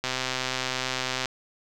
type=click train; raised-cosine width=0.2 ms; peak=-10 dBFS; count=158; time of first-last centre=0.04-1.257 s; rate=129 Hz; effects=none